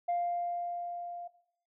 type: tone with level ramp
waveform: sine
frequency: 698.5 Hz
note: F5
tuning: in tune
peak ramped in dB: -26 to -39 dBFS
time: 0.08-1.28 s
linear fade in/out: 10 ms
effects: noise-tail reverb RT60 0.7 s tail -17 dB re dry + tanh soft clip ceiling -25 dBFS